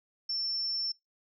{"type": "tone", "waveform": "sine", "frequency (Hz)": 5390, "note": "E8", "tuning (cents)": 38, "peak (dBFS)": -30, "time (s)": [0.29, 0.92], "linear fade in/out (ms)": 5, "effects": ["noise-tail reverb RT60 0.2 s tail -25 dB re dry"]}